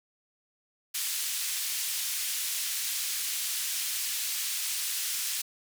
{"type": "band-pass noise", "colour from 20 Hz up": "white", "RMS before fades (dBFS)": -32, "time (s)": [0.94, 5.42], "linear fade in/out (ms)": 10, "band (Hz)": [2400, 13000], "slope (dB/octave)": 12, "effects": []}